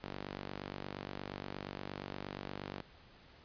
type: tone with high-pass filter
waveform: sawtooth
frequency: 48.51 Hz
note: G1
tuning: 17 cents flat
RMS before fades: -45 dBFS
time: 0.03-2.82 s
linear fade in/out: 10 ms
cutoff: 190 Hz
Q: 0.57
effects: pink hiss -60 dBFS RMS until 3.44 s + resampled to 11025 Hz